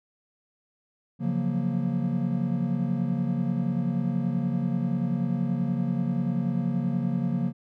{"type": "chord", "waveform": "triangle", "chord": "Gb major seventh", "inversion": "second", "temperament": "equal", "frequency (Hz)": [138.59, 174.61, 185, 233.1], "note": ["Db3", "F3", "Gb3", "Bb3"], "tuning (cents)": [0, 0, 0, 0], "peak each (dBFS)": [-28, -27, -29, -27], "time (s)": [1.19, 7.53], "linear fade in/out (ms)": 50, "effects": []}